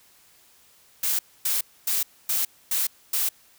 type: noise bursts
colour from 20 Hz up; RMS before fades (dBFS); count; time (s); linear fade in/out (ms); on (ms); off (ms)
blue; -24; 6; 1.03-3.29; 5; 160; 260
effects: white hiss -57 dBFS RMS until 3.58 s